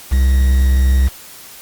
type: tone with quantisation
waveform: triangle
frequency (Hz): 65.41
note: C2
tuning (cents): 0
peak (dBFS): -7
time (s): 0.11-1.09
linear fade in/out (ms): 20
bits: 5
effects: white hiss -37 dBFS RMS until 1.61 s + Opus 48 kbps